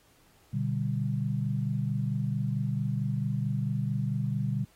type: chord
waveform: sine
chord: G major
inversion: first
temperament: just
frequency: 122.5 / 147 / 196 Hz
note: B2 / D3 / G3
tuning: -14 / +2 / 0 cents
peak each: -30 / -31 / -33 dBFS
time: 0.53-4.65 s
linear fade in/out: 10 ms
effects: pink hiss -63 dBFS RMS until 4.75 s + AAC 48 kbps